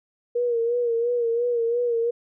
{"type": "tone with vibrato", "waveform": "sine", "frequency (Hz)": 473.1, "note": "A#4", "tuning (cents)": 26, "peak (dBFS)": -20, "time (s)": [0.35, 2.11], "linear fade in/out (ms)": 10, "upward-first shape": "sine", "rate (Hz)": 2.9, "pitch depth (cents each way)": 53, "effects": []}